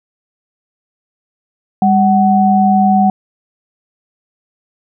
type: tone pair together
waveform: sine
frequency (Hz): 200.3 / 749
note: G3 / F#5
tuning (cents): +38 / +21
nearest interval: octave + major seventh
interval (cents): 2283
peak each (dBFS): -10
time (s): 1.82-3.1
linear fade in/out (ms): 2
effects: none